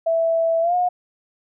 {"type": "tone with pitch glide", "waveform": "sine", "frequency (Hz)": [659.3, 719], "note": ["E5", "F#5"], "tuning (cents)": [0, -50], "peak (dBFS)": -16, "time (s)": [0.06, 0.89], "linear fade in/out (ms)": 10, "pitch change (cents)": 150, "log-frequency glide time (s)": [0.61, 0.75], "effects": []}